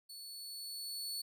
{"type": "tone with level ramp", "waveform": "sawtooth", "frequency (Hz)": 4429, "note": "C#8", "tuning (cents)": -2, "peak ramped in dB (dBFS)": [-45, -35], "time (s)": [0.09, 1.22], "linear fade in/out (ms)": 10, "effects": []}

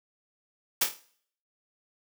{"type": "noise with echo", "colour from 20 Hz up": "white", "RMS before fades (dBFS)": -23, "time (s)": [0.81, 0.84], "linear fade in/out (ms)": 5, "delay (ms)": 26, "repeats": 6, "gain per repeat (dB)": -6, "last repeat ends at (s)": 0.996, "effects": ["noise-tail reverb RT60 0.6 s tail -19 dB re dry", "high-pass 200 Hz 12 dB/octave"]}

